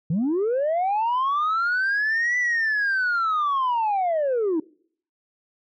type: linear two-way sweep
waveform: sine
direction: up then down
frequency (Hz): 146.83 to 1989 to 301.2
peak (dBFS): -18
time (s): 0.1-4.6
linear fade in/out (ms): 5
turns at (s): 2.38
effects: noise-tail reverb RT60 0.6 s tail -25 dB re dry + tanh soft clip ceiling -18 dBFS